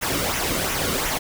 pink noise with flanger, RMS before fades -24 dBFS, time 0.01-1.19 s, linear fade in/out 20 ms, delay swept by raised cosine 0.22 to 1.22 ms, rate 2.8 Hz, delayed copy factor -0.55, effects none

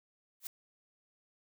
blue noise with exponential growth, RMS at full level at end -35 dBFS, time 0.4-0.47 s, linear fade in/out 2 ms, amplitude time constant 15 ms, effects none

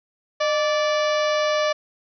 harmonic tone with a mistuned harmonic, 583 Hz, D5, 13 cents flat, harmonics 1 / 2 / 3 / 4 / 5 / 6 / 7 / 8 / 9 / 10, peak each -20 / -26 / -30 / -32 / -34 / -36 / -37 / -38 / -39 / -40 dBFS, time 0.4-1.73 s, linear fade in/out 10 ms, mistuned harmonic 1, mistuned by +74 cents, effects none

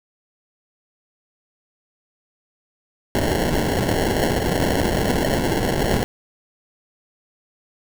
white noise with sample-and-hold, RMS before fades -20 dBFS, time 3.15-6.04 s, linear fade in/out 0 ms, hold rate 1225 Hz, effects none

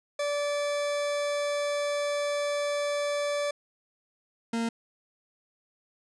40% pulse tone pair in turn, 580 / 230.2 Hz, D5 / A#3, -22 / -22 cents, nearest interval octave + major third, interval 1600 cents, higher first, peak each -26 dBFS, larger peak neither, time 0.19-3.51 / 4.53-4.69 s, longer first, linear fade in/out 5 ms, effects resampled to 22050 Hz

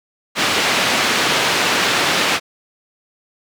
white band-pass noise, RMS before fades -17 dBFS, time 0.35-2.4 s, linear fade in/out 50 ms, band 160 to 3400 Hz, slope 12 dB/octave, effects none

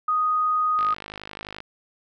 sine tone, 1244.5 Hz, D#6, in tune, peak -19 dBFS, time 0.08-0.94 s, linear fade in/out 5 ms
click train, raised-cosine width 0.3 ms, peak -19 dBFS, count 43, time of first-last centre 0.79-1.604 s, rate 51.6 Hz
effects none

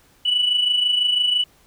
sine tone pair together, 2934 / 2960 Hz, F#7 / F#7, -15 / 0 cents, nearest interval unison, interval 15 cents, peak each -23 / -16 dBFS, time 0.25-1.44 s, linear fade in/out 10 ms, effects tanh soft clip ceiling -11 dBFS + pink hiss -56 dBFS RMS until 1.66 s

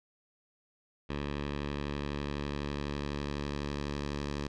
10% pulse tone with low-pass filter sweep, 72 Hz, D2, 34 cents flat, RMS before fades -36 dBFS, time 1.09-4.48 s, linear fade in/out 10 ms, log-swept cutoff 3400 to 5200 Hz, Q 1.3, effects none

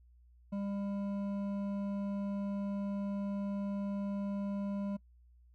sine tone with hard clipping, 200 Hz, G3, 35 cents sharp, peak -36 dBFS, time 0.52-4.97 s, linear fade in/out 10 ms, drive 9 dB, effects noise-tail reverb RT60 0.1 s tail -22 dB re dry + added 60 Hz sine -59 dBFS peak until 5.54 s

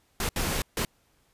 pink noise bursts at uneven times, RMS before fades -28 dBFS, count 3, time 0.2-0.29 / 0.36-0.62 / 0.77-0.85 s, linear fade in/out 2 ms, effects pink hiss -67 dBFS RMS until 1.33 s + resampled to 32000 Hz

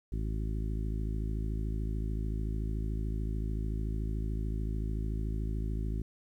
harmonic tone, 53.6 Hz, A1, 45 cents flat, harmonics 1 / 2 / 3 / 4 / 5 / 6 / 7, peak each -32 / -38 / -42 / -44 / -46 / -48 / -49 dBFS, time 0.12-6.02 s, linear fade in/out 5 ms, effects 11-bit

